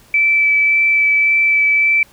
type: tone with vibrato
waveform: sine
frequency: 2315 Hz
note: D7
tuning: 25 cents flat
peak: -10 dBFS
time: 0.14-2.03 s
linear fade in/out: 2 ms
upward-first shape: sine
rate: 1.8 Hz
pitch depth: 9 cents each way
effects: pink hiss -48 dBFS RMS until 2.12 s